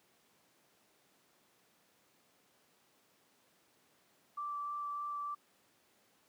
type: tone with vibrato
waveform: sine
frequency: 1167 Hz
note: D6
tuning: 11 cents flat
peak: -37 dBFS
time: 4.37-5.35 s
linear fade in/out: 10 ms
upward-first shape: sine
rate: 3.3 Hz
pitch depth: 8 cents each way
effects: pink hiss -70 dBFS RMS until 6.28 s + high-pass 200 Hz 12 dB/octave